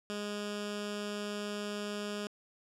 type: tone with notch filter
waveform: 10% pulse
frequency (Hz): 206.7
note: G#3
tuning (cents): -8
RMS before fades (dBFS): -38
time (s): 0.1-2.27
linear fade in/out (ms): 0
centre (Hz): 890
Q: 1.2
effects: low-pass 8000 Hz 12 dB/octave